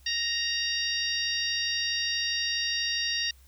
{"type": "harmonic tone", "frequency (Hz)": 932.3, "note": "A#5", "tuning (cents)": 0, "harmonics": [2, 3, 4, 5, 6], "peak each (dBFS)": [-33, -33, -33, -33, -33], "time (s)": [0.06, 3.31], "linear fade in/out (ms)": 5, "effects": ["added 65 Hz sine -53 dBFS peak until 3.47 s", "white hiss -62 dBFS RMS until 3.47 s"]}